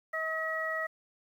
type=harmonic tone; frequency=639 Hz; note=D#5; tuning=46 cents sharp; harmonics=1 / 2 / 3; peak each=-36 / -37 / -33 dBFS; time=0.13-0.87 s; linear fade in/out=10 ms; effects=10-bit